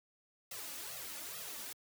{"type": "noise with flanger", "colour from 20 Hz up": "white", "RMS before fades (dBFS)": -45, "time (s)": [0.51, 1.73], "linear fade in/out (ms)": 5, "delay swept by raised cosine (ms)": [1.5, 3.5], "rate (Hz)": 2.3, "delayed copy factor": 1, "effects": ["high-pass 80 Hz 12 dB/octave"]}